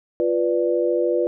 sine chord, B diminished, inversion second, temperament equal, 349.2 / 493.9 / 587.3 Hz, F4 / B4 / D5, 0 / 0 / 0 cents, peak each -21 / -21 / -24 dBFS, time 0.2-1.27 s, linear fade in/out 0 ms, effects none

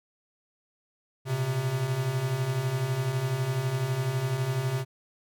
square beating tone pair, 120.8 / 132.8 Hz, B2 / C3, -38 / +26 cents, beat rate 12 Hz, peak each -33 / -28 dBFS, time 1.25-4.85 s, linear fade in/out 50 ms, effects none

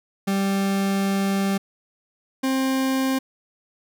40% pulse tone pair in turn, 196 / 264.7 Hz, G3 / C4, 0 / +20 cents, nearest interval perfect fourth, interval 520 cents, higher second, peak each -19 dBFS, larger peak neither, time 0.27-1.58 / 2.43-3.19 s, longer first, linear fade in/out 10 ms, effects none

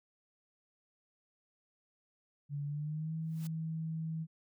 sine tone with pitch glide, 144 to 160.7 Hz, D3 to E3, -34 to -44 cents, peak -35 dBFS, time 2.49-4.27 s, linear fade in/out 50 ms, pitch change +190 cents, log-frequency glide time 2.65-3.14 s
white noise with exponential growth, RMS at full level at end -49 dBFS, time 3.22-3.47 s, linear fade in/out 2 ms, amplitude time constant 53 ms
effects none

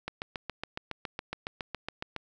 click train, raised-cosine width 0.3 ms, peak -18 dBFS, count 16, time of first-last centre 0.08-2.163 s, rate 7.2 Hz, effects none

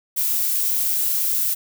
violet noise, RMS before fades -21 dBFS, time 0.16-1.55 s, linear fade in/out 20 ms, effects none

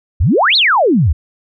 sine exponential two-way sweep, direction up then down, 63.8 to 4435 to 63.8 Hz, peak -8 dBFS, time 0.2-1.13 s, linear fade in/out 10 ms, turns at 0.56 s, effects none

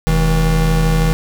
square tone pair together, 42.65 / 160.6 Hz, F1 / E3, -40 / -45 cents, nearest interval octave + major seventh, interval 2295 cents, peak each -15 dBFS, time 0.07-1.13 s, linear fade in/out 0 ms, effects none

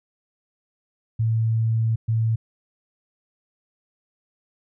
sine tone bursts at uneven times, 112.6 Hz, A2, 40 cents sharp, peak -18 dBFS, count 2, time 1.19-1.96 / 2.08-2.36 s, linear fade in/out 10 ms, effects none

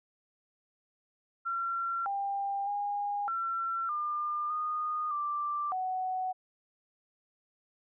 sine tone with pitch steps, 1365 / 796 / 816 / 1353 / 1201 / 1229 / 1177 / 745 Hz, F6 / G5 / G#5 / E6 / D6 / D#6 / D6 / F#5, -40 / +26 / -31 / +45 / +38 / -22 / +3 / +12 cents, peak -30 dBFS, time 1.45-6.33 s, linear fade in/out 20 ms, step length 610 ms, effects none

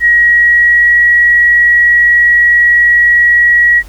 sine tone with pitch glide, 1900 to 1915.4 Hz, A#6 to A#6, +33 to +46 cents, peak -4 dBFS, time 0-3.83 s, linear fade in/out 50 ms, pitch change +13 cents, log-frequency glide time 0.1-0.94 s, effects added 48 Hz sine -31 dBFS peak until 3.88 s + pink hiss -40 dBFS RMS until 3.88 s

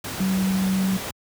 sine tone in noise, 190 Hz, F#3, 46 cents sharp, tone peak -19 dBFS, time 0.2-0.97 s, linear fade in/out 5 ms, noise pink, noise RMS -31 dBFS, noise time 0.04-1.11 s, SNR +9 dB, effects high-pass 80 Hz 12 dB/octave

